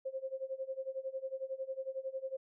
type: tone with tremolo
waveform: sine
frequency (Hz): 530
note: C5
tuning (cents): +22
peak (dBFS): -34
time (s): 0.05-2.37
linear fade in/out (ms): 10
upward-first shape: sine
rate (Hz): 11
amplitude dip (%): 90
effects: none